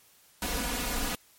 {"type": "noise with comb filter", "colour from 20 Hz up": "pink", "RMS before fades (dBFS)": -31, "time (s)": [0.42, 1.15], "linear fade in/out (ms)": 2, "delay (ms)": 4.1, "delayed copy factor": 0.95, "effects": ["white hiss -60 dBFS RMS until 1.38 s", "MP3 64 kbps"]}